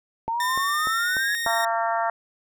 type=exponential sweep; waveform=sine; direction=up; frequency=897 to 1711 Hz; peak=-23 dBFS; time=0.28-1.35 s; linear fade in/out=0 ms
type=click train; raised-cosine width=1 ms; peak=-20 dBFS; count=5; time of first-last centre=0.28-1.463 s; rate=3.38 Hz
type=tone with pitch glide; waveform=sawtooth; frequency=1817 to 1854.1 Hz; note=A#6 to A#6; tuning=-45 to -10 cents; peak=-22 dBFS; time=0.4-1.65 s; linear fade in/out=2 ms; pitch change=+35 cents; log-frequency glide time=0.77-1.36 s
type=harmonic tone; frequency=228 Hz; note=A#3; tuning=38 cents flat; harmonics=3 / 4 / 5 / 6 / 7 / 8; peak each=-25 / -26 / -31 / -30 / -35 / -34 dBFS; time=1.46-2.1 s; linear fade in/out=2 ms
effects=none